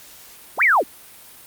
sine linear two-way sweep, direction up then down, 140.3 to 2403 to 185.4 Hz, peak -12 dBFS, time 0.57-0.84 s, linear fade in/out 50 ms, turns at 0.63 s, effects white hiss -44 dBFS RMS until 1.46 s + Opus 48 kbps

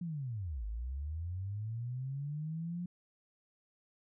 sine linear two-way sweep, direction down then up, 178.9 to 50.4 to 178.9 Hz, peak -36 dBFS, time 0.01-2.86 s, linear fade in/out 5 ms, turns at 0.65 s, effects none

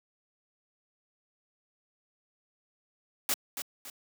white noise with echo, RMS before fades -28 dBFS, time 3.29-3.34 s, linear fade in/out 2 ms, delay 280 ms, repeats 2, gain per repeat -8 dB, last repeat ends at 3.9 s, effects high-pass 200 Hz 12 dB/octave

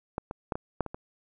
clicks, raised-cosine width 1 ms, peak -16 / -21 / -15 / -18 / -12 / -22 / -23 dBFS, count 7, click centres 0.181 / 0.311 / 0.522 / 0.555 / 0.807 / 0.863 / 0.945 s, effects none

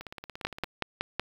two click trains, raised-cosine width 0.3 ms, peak -12 / -24 dBFS, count 5 / 12, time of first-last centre 0.45-1.196 / 0.01-0.642 s, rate 5.36 / 17.4 Hz, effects 7-bit

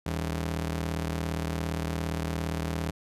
sawtooth ring-modulated tone, 120 Hz, B2, 49 cents flat, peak -22 dBFS, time 0.06-2.91 s, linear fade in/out 5 ms, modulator 41.3 Hz, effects resampled to 32000 Hz

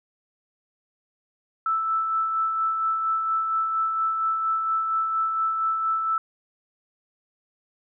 sine tone with tremolo, 1318.5 Hz, E6, in tune, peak -20 dBFS, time 1.66-6.18 s, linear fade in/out 2 ms, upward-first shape sine, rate 4.3 Hz, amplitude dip 35%, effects none

